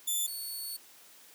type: tone pair in turn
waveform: 5% pulse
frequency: 3520 / 4435 Hz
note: A7 / C#8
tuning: 0 / 0 cents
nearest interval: major third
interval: 400 cents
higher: second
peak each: -21 / -30 dBFS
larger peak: first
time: 0.07-0.27 / 0.27-0.77 s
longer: second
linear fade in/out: 10 ms
effects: white hiss -56 dBFS RMS until 1.34 s + high-pass 200 Hz 12 dB/octave